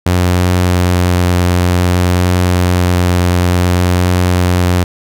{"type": "tone with vibrato", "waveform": "sawtooth", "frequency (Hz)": 89.4, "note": "F2", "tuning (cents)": 41, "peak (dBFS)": -5, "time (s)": [0.06, 4.84], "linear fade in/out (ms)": 5, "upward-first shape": "triangle", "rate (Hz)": 0.54, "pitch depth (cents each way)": 11, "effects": []}